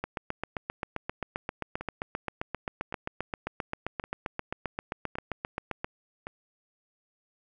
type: two click trains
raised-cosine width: 0.5 ms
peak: -16 / -22 dBFS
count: 45 / 5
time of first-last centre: 0.04-5.845 / 1.81-6.269 s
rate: 7.58 / 0.897 Hz
effects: none